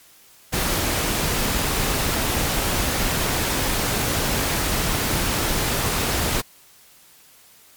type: noise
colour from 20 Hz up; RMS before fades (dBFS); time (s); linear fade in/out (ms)
pink; -22; 0.52-6.42; 20
effects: white hiss -51 dBFS RMS until 7.76 s + MP3 96 kbps